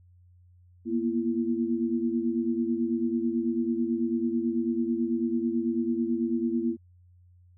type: tone cluster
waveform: sine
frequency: 232.9 / 242 / 336.8 Hz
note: A#3 / B3 / E4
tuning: -1 / -35 / +37 cents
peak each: -29 dBFS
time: 0.85-6.77 s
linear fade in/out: 50 ms
effects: added 89 Hz sine -54 dBFS peak until 7.57 s